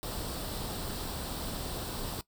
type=noise with comb filter; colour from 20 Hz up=pink; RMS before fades=-37 dBFS; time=0.03-2.21 s; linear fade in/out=0 ms; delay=0.23 ms; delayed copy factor=+0.55; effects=noise-tail reverb RT60 0.1 s tail -19 dB re dry